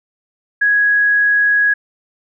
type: tone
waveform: sine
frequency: 1664 Hz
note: G#6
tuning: 3 cents sharp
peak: -10 dBFS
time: 0.61-1.74 s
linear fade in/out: 10 ms
effects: none